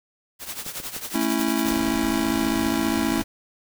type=noise with tremolo; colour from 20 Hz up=white; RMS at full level=-30 dBFS; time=0.39-1.79 s; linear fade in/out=50 ms; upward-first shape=triangle; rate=11 Hz; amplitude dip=80%
type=clicks; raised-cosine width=2 ms; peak=-26 dBFS; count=7; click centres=0.664 / 0.801 / 0.965 / 1.16 / 1.397 / 1.483 / 1.878 s
type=chord; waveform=square; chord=A major; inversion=none; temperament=just; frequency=220 / 275 / 330 Hz; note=A3 / C#4 / E4; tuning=0 / -14 / +2 cents; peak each=-27 / -26 / -26 dBFS; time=1.14-3.22 s; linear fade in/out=10 ms
type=noise; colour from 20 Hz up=pink; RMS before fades=-33 dBFS; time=1.64-3.24 s; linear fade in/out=20 ms
effects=none